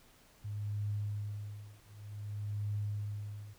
sine tone with tremolo, 103.6 Hz, G#2, 4 cents flat, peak -32 dBFS, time 0.44-3.54 s, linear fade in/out 10 ms, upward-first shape triangle, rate 0.54 Hz, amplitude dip 100%, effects pink hiss -63 dBFS RMS until 3.58 s

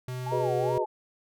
square tone, 126.7 Hz, B2, 45 cents sharp, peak -33 dBFS, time 0.08-0.78 s, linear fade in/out 2 ms
sine tone with vibrato, 830.6 Hz, G#5, in tune, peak -31 dBFS, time 0.26-0.86 s, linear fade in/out 10 ms, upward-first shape sine, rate 2.5 Hz, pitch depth 240 cents each way
sine chord, G# minor seventh, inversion third, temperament equal, 370 / 415.3 / 493.9 / 622.3 Hz, F#4 / G#4 / B4 / D#5, 0 / 0 / 0 / 0 cents, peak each -31 dBFS, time 0.31-0.85 s, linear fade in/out 20 ms
effects none

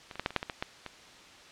clicks, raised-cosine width 0.3 ms, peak -25 / -27 / -16 / -11 / -25 / -9 / -18 / -18 / -15 / -22 dBFS, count 10, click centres 0.112 / 0.156 / 0.196 / 0.261 / 0.306 / 0.363 / 0.429 / 0.498 / 0.625 / 0.863 s, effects white hiss -52 dBFS RMS until 1.51 s + low-pass 5000 Hz 12 dB/octave

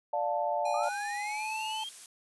sine chord, D minor, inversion none, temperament just, 587.3 / 704.8 / 881 Hz, D5 / F5 / A5, 0 / +16 / +2 cents, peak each -32 dBFS, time 0.13-0.89 s, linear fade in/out 5 ms
square tone with pitch glide, 819 to 872.7 Hz, G#5 to A5, -24 to -14 cents, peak -35 dBFS, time 0.65-1.84 s, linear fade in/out 5 ms, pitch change +110 cents, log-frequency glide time 1.15-1.51 s
sine linear sweep, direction up, 1174.7 to 3249 Hz, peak -37 dBFS, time 0.74-1.89 s, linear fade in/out 2 ms
blue noise, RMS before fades -45 dBFS, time 0.83-2.06 s, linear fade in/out 2 ms
effects resampled to 24000 Hz

